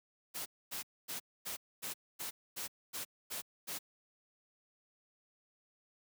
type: noise bursts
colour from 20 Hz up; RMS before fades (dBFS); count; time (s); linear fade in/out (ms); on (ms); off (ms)
white; -41; 10; 0.34-3.79; 20; 120; 250
effects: high-pass 100 Hz 12 dB/octave